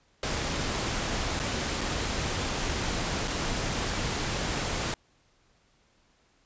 pink noise with dropouts, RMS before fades -30 dBFS, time 0.23-4.94 s, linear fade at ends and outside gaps 1 ms, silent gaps 1.393-1.399 / 1.809-1.813 / 3.276-3.28 s, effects pink hiss -66 dBFS RMS until 6.45 s + resampled to 16000 Hz

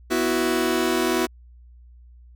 sawtooth chord, B suspended fourth, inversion none, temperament just, 246.9 / 329.3 / 370.4 Hz, B3 / E4 / F#4, 0 / -2 / +2 cents, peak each -22 / -20 / -19 dBFS, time 0.1-1.27 s, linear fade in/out 20 ms, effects added 60 Hz sine -45 dBFS peak until 2.35 s

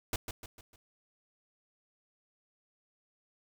pink noise with echo, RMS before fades -32 dBFS, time 0.13-0.16 s, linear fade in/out 2 ms, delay 150 ms, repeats 4, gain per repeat -7 dB, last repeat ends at 0.76 s, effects none

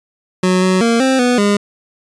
25% pulse tone with pitch steps, 184 / 186 / 231.7 / 263.4 / 246.5 / 204 Hz, F#3 / F#3 / A#3 / C4 / B3 / G#3, -9 / +9 / -10 / +12 / -3 / -31 cents, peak -7 dBFS, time 0.43-1.57 s, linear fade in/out 5 ms, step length 190 ms, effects resampled to 22050 Hz

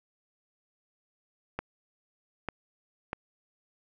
clicks, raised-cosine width 0.5 ms, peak -17 dBFS, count 3, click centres 1.59 / 2.487 / 3.131 s, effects none

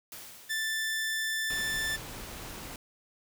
white noise with exponential decay, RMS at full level -43 dBFS, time 0.12-1.55 s, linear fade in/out 1 ms, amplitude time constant 310 ms
sawtooth tone, 1765 Hz, A6, 5 cents sharp, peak -26 dBFS, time 0.49-1.97 s, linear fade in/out 20 ms
pink noise, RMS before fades -42 dBFS, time 1.5-2.76 s, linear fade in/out 2 ms
effects none

